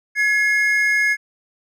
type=tone pair together; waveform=triangle; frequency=1686.3 / 2151 Hz; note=G#6 / C7; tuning=+26 / +47 cents; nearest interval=major third; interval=421 cents; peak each=-16 dBFS; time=0.15-1.17 s; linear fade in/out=50 ms; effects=none